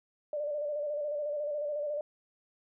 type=tone with vibrato; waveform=sine; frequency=590 Hz; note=D5; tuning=8 cents sharp; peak=-31 dBFS; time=0.33-2.01 s; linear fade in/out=2 ms; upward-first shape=square; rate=14 Hz; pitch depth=37 cents each way; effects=none